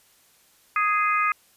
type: harmonic tone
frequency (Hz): 415.3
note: G#4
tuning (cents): 0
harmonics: 3 / 4 / 5 / 6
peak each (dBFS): -21 / -31 / -27 / -28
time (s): 0.76-1.32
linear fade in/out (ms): 2
effects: white hiss -59 dBFS RMS until 1.56 s + resampled to 32000 Hz